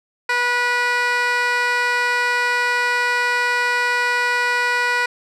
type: tone with band-pass filter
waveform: 15% pulse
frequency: 487.8 Hz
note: B4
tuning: 21 cents flat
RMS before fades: -19 dBFS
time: 0.29-5.06 s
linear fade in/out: 5 ms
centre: 2100 Hz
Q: 1
effects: none

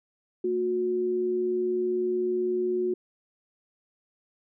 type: tone pair together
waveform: sine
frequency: 227.2 / 363.2 Hz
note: A#3 / F#4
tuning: -44 / -32 cents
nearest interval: minor sixth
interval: 812 cents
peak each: -35 / -24 dBFS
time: 0.44-2.94 s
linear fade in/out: 5 ms
effects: none

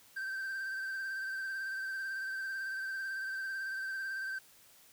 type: tone with vibrato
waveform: triangle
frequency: 1562 Hz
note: G6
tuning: 7 cents flat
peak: -34 dBFS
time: 0.16-4.39 s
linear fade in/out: 10 ms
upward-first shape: sine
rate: 18 Hz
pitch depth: 30 cents each way
effects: white hiss -61 dBFS RMS until 4.92 s

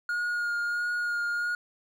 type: tone with vibrato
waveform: triangle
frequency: 1429 Hz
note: F6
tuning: 39 cents sharp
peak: -25 dBFS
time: 0.09-1.55 s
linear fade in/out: 2 ms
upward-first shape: sine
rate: 1.5 Hz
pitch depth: 16 cents each way
effects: none

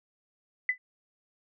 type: tone with exponential decay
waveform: sine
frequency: 2004 Hz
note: B6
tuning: 25 cents sharp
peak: -19 dBFS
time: 0.69-0.78 s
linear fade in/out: 2 ms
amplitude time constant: 18 ms
effects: none

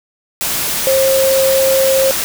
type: tone in noise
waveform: sine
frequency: 534 Hz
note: C5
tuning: 35 cents sharp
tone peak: -10 dBFS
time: 0.87-2.11 s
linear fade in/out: 0 ms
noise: white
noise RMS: -18 dBFS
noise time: 0.41-2.24 s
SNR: +5 dB
effects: none

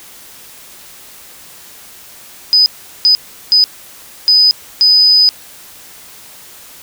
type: tone bursts at uneven times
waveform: sine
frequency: 4995 Hz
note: D#8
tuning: 6 cents sharp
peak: -5 dBFS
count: 5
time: 2.53-2.66 / 3.05-3.15 / 3.52-3.64 / 4.28-4.51 / 4.81-5.29 s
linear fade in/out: 0 ms
effects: white hiss -37 dBFS RMS until 6.82 s

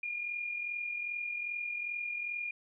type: tone with amplitude modulation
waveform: sine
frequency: 2421 Hz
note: D#7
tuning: 48 cents flat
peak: -32 dBFS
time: 0.03-2.51 s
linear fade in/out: 5 ms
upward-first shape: sine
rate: 42.5 Hz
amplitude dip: 50%
effects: none

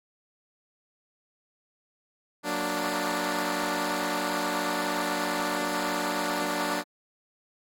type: chord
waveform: 10% pulse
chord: Gb augmented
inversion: none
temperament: equal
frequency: 185 / 233.1 / 293.7 Hz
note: Gb3 / Bb3 / D4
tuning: 0 / 0 / 0 cents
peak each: -26 / -27 / -21 dBFS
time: 2.43-6.84 s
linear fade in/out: 50 ms
effects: AAC 48 kbps

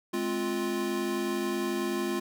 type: chord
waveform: square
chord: F minor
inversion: first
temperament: equal with one note detuned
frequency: 210.7 / 261.6 / 349.2 Hz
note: Ab3 / C4 / F4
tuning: +25 / 0 / 0 cents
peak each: -35 / -36 / -31 dBFS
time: 0.13-2.2 s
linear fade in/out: 10 ms
effects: none

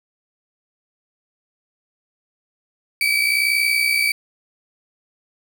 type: tone pair together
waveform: 35% pulse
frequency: 2282 / 2343 Hz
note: C#7 / D7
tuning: +50 / -5 cents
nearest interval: unison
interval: 45 cents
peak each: -16 / -19 dBFS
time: 3.01-4.12 s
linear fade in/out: 2 ms
effects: 8-bit

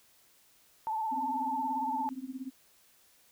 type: tone with vibrato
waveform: sine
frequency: 880 Hz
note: A5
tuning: in tune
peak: -30 dBFS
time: 0.87-2.09 s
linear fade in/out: 0 ms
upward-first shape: sine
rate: 18 Hz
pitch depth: 50 cents each way
type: tone with tremolo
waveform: sine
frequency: 261.6 Hz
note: C4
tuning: in tune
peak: -33 dBFS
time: 1.11-2.51 s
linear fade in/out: 20 ms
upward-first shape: triangle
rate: 17 Hz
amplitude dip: 100%
effects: white hiss -64 dBFS RMS until 3.31 s

